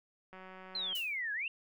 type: click train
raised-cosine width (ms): 0.5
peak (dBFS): -36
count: 113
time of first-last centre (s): 0.33-0.929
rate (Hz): 187
type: exponential two-way sweep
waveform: sine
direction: down then up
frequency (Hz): 4208 to 1626 to 2824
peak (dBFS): -34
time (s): 0.75-1.48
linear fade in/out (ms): 2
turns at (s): 1.33
type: noise with exponential decay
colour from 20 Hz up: blue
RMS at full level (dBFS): -41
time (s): 0.95-1.2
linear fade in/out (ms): 5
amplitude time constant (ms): 53
effects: none